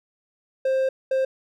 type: tone bursts at uneven times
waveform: triangle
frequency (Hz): 528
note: C5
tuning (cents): +16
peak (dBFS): -17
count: 2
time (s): 0.65-0.89 / 1.11-1.25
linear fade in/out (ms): 5
effects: none